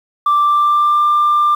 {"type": "tone with pitch glide", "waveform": "sine", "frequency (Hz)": [1174.7, 1190.4], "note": ["D6", "D6"], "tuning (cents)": [0, 23], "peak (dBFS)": -8, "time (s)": [0.26, 1.55], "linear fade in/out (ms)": 5, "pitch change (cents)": 23, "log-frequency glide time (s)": [0.42, 1.03], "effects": ["tanh soft clip ceiling -7 dBFS", "7-bit"]}